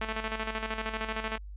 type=tone with tremolo; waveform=5% pulse; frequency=220 Hz; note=A3; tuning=in tune; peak=-19 dBFS; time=0.01-1.38 s; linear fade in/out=5 ms; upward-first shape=square; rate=13 Hz; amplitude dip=60%; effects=added 50 Hz sine -40 dBFS peak until 1.56 s + resampled to 8000 Hz